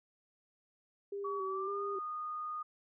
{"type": "tone with vibrato", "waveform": "sine", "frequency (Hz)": 392, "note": "G4", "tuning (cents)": 0, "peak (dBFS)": -37, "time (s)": [1.12, 1.99], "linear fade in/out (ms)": 5, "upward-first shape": "square", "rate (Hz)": 1.8, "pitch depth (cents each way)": 39}
{"type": "tone with pitch glide", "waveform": "sine", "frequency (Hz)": [1135, 1230.6], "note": ["C#6", "D#6"], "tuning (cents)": [41, -19], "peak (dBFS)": -37, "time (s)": [1.24, 2.63], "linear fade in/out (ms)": 10, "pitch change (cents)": 140, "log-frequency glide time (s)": [1.44, 1.83]}
{"effects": []}